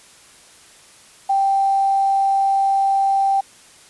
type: tone with quantisation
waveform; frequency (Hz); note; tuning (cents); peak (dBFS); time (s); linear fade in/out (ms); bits
sine; 784; G5; 0; -14; 1.29-3.41; 10; 7
effects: white hiss -47 dBFS RMS until 3.89 s + resampled to 24000 Hz